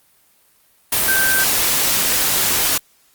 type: tone in noise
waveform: sine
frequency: 1556 Hz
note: G6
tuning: 13 cents flat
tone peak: -16 dBFS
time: 1.08-1.44 s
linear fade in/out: 5 ms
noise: white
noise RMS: -17 dBFS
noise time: 0.92-2.78 s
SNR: -2 dB
effects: white hiss -56 dBFS RMS until 3.14 s + Opus 32 kbps